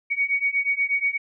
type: beating tone pair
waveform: sine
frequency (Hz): 2238 / 2246.3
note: C#7 / C#7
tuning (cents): +16 / +22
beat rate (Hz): 8.3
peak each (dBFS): -24 / -23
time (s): 0.1-1.18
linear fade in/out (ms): 20
effects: none